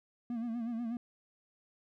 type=tone with vibrato; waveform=triangle; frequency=233.1 Hz; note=A#3; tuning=in tune; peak=-32 dBFS; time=0.3-0.97 s; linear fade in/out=2 ms; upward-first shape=sine; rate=8.2 Hz; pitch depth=76 cents each way; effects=none